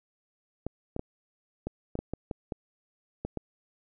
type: clicks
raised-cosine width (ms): 2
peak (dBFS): -19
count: 11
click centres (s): 0.666 / 0.964 / 0.994 / 1.67 / 1.954 / 1.99 / 2.136 / 2.312 / 2.522 / 3.25 / 3.373
effects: none